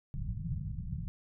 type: low-pass noise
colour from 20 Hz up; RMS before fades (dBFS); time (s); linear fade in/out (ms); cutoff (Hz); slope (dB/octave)
white; -37; 0.14-1.08; 0; 170; 48
effects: none